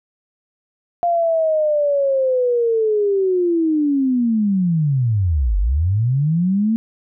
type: linear two-way sweep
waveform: sine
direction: down then up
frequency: 698.5 to 44.61 to 228.8 Hz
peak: -14 dBFS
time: 1.03-6.76 s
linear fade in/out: 0 ms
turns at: 5.58 s
effects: none